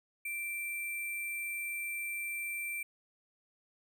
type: tone with sample-and-hold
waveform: sine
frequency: 2349 Hz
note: D7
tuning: in tune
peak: -35 dBFS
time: 0.25-2.83 s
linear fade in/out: 5 ms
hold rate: 11025 Hz
effects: none